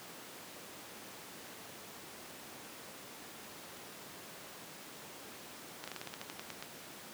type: slowing click train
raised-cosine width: 0.2 ms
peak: -24 dBFS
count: 12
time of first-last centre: 5.84-6.625 s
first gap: 36 ms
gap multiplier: 1.13
effects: pink hiss -49 dBFS RMS until 7.13 s + high-pass 200 Hz 12 dB/octave